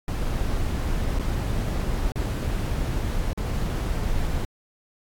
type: noise with dropouts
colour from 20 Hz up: brown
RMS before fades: -25 dBFS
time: 0.08-4.45 s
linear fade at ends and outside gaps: 1 ms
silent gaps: 1.188-1.195 / 2.119-2.157 / 3.332-3.375 s
effects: AAC 64 kbps